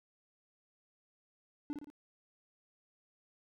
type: tone with echo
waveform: triangle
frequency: 292.6 Hz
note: D4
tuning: 6 cents flat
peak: -33 dBFS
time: 1.7-1.73 s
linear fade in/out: 0 ms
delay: 57 ms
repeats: 3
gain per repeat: -5 dB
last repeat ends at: 1.901 s
effects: none